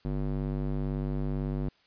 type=tone with band-pass filter; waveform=square; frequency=49 Hz; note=G1; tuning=in tune; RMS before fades=-31 dBFS; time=0.05-1.69 s; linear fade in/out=0 ms; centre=210 Hz; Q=0.92; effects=white hiss -65 dBFS RMS until 1.86 s + resampled to 11025 Hz